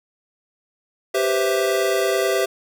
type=chord; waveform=square; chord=C major seventh; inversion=second; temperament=equal; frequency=392 / 493.9 / 523.3 / 659.3 Hz; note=G4 / B4 / C5 / E5; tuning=0 / 0 / 0 / 0 cents; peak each=-22 / -28 / -25 / -24 dBFS; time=1.14-2.46 s; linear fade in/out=10 ms; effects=none